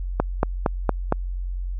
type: click train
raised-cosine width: 1 ms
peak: -4 dBFS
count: 5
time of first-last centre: 0.2-1.124 s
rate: 4.33 Hz
effects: added 45 Hz sine -25 dBFS peak until 1.79 s